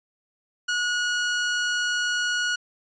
sawtooth tone, 1454 Hz, F#6, 31 cents flat, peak -19 dBFS, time 0.68-2.56 s, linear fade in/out 10 ms, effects resampled to 16000 Hz

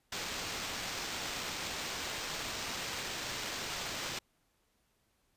white noise with sample-and-hold, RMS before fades -39 dBFS, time 0.12-4.19 s, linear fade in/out 5 ms, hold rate 11025 Hz, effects pink hiss -75 dBFS RMS until 5.36 s + resampled to 32000 Hz

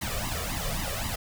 pink noise with flanger, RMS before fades -31 dBFS, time 0.01-1.16 s, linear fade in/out 10 ms, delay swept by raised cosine 1 to 1.72 ms, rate 3.8 Hz, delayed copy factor +0.95, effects none

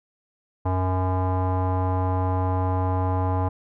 square tone with low-pass filter, 92.5 Hz, F#2, in tune, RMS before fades -23 dBFS, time 0.65-3.49 s, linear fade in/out 10 ms, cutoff 920 Hz, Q 4.5, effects none

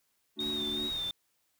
triangle chord, D major, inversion second, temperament equal with one note detuned, 220 / 290.3 / 370 Hz, A3 / D4 / F#4, 0 / -20 / 0 cents, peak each -39 dBFS, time 0.36-0.91 s, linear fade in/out 50 ms
sine tone with vibrato, 3673 Hz, A#7, 26 cents flat, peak -32 dBFS, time 0.39-1.11 s, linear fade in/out 2 ms, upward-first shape sine, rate 2.6 Hz, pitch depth 59 cents each way
pink noise, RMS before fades -47 dBFS, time 0.4-1.11 s, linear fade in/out 2 ms
effects white hiss -75 dBFS RMS until 1.59 s

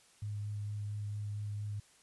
sine tone with vibrato, 103.83 Hz, G#2, in tune, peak -36 dBFS, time 0.22-1.8 s, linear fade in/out 5 ms, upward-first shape sine, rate 4.4 Hz, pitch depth 11 cents each way, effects white hiss -64 dBFS RMS until 2.02 s + resampled to 24000 Hz

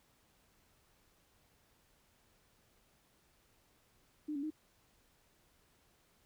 sine tone with pitch steps, 301.5 / 281.1 / 309.1 Hz, D4 / C#4 / D#4, +46 / +24 / -11 cents, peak -36 dBFS, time 4.28-4.505 s, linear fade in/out 10 ms, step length 75 ms, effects pink hiss -71 dBFS RMS until 6.25 s

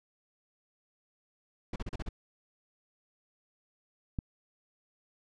brown noise bursts, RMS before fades -35 dBFS, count 6, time 1.73-2.09 s, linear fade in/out 5 ms, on 30 ms, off 36 ms
click, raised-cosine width 5 ms, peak -20 dBFS, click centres 4.188 s
effects low-pass 6000 Hz 12 dB/octave

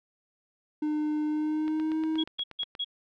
triangle tone with pitch glide, 302.8 to 316.4 Hz, D#4 to D#4, -47 to +29 cents, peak -24 dBFS, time 0.82-2.24 s, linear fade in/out 5 ms, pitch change +76 cents, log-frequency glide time 1.26-2.02 s
click train, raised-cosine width 0.3 ms, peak -27 dBFS, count 10, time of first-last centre 1.68-2.751 s, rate 8.4 Hz
sine tone bursts, 3322 Hz, G#7, in tune, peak -28 dBFS, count 4, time 2.18-2.846 s, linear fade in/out 10 ms, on 54 ms, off 150 ms
effects none

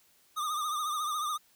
square tone with vibrato, 1216 Hz, D#6, 40 cents flat, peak -31 dBFS, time 0.36-1.38 s, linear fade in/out 20 ms, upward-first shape triangle, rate 14 Hz, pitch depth 80 cents each way, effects white hiss -65 dBFS RMS until 1.55 s

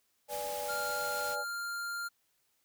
sine chord, G# diminished, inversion first, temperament equal, 493.9 / 587.3 / 830.6 Hz, B4 / D5 / G#5, 0 / 0 / 0 cents, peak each -43 / -39 / -39 dBFS, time 0.28-1.45 s, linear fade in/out 50 ms
white band-stop noise, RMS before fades -43 dBFS, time 0.28-1.37 s, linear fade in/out 50 ms, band 350 to 920 Hz, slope 48 dB/octave
square tone, 1396.9 Hz, F6, in tune, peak -36 dBFS, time 0.68-2.09 s, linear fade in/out 20 ms
effects white hiss -75 dBFS RMS until 2.64 s

